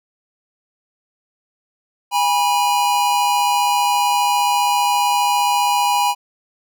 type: tone pair together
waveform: square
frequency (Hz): 819 / 974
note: G#5 / B5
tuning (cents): -24 / -24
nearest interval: minor third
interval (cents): 300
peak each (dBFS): -18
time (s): 2.11-6.15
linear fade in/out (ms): 50
effects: none